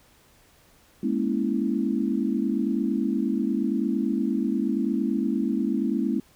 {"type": "chord", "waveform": "sine", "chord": "A# half-diminished seventh", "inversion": "third", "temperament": "equal with one note detuned", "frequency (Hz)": [207.7, 236.3, 277.2, 329.6], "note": ["G#3", "A#3", "C#4", "E4"], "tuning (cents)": [0, 24, 0, 0], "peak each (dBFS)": [-27, -27, -28, -29], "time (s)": [1.03, 6.2], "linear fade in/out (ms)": 5, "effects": ["pink hiss -58 dBFS RMS until 6.35 s"]}